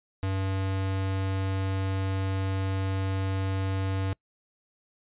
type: tone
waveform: square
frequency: 96 Hz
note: G2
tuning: 36 cents flat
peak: -27 dBFS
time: 0.23-4.13 s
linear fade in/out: 0 ms
effects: noise-tail reverb RT60 0.1 s tail -26 dB re dry + resampled to 8000 Hz